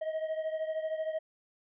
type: beating tone pair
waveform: triangle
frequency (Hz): 630 / 643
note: D#5 / E5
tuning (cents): +21 / -43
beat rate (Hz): 13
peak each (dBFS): -31 / -36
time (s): 0.01-1.19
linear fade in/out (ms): 10
effects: resampled to 8000 Hz